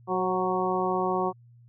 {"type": "harmonic tone with a mistuned harmonic", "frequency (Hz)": 185, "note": "F#3", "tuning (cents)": 0, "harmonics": [1, 2, 3, 4, 5, 6], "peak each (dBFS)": [-33, -28, -34, -30, -32, -31], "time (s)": [0.07, 1.33], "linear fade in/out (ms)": 50, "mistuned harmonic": 3, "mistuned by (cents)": -29, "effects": ["added 119 Hz sine -51 dBFS peak until 1.68 s"]}